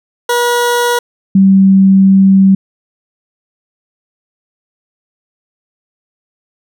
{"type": "tone pair in turn", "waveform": ["20% pulse", "sine"], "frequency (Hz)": [481.6, 192.95], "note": ["B4", "G3"], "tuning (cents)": [-44, -27], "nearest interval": "octave + major third", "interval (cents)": 1583, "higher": "first", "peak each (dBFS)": [-5, -3], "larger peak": "second", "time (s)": [[0.29, 0.99], [1.35, 2.55]], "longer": "second", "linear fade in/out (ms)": 5, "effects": []}